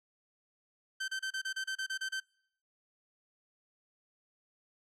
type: tone bursts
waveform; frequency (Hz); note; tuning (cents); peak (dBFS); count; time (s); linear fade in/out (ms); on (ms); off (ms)
sawtooth; 1548; G6; -22; -30; 11; 1-2.202; 10; 82; 30
effects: noise-tail reverb RT60 0.7 s tail -26 dB re dry + low-pass 8000 Hz 12 dB/octave